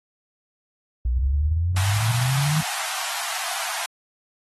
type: exponential sweep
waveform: sine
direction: up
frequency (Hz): 58.27 to 159.6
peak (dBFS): -19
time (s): 1.05-2.61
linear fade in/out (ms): 5
type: high-pass noise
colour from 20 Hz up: pink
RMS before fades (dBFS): -29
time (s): 1.76-3.86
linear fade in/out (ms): 5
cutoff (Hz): 660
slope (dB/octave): 96
effects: AAC 32 kbps